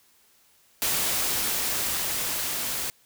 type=noise with level ramp; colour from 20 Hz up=white; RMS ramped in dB=-25 to -30 dBFS; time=0.82-2.9 s; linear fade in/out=0 ms; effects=white hiss -61 dBFS RMS until 3.05 s